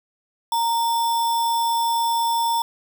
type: tone with sample-and-hold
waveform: sine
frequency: 926 Hz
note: A#5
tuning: 12 cents flat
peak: -18 dBFS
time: 0.52-2.62 s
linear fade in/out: 2 ms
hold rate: 4410 Hz
effects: none